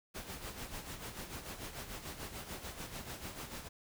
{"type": "noise with tremolo", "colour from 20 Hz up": "pink", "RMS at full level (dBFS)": -43, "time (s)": [0.14, 3.69], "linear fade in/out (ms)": 20, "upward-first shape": "sine", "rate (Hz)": 6.8, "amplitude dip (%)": 60, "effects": []}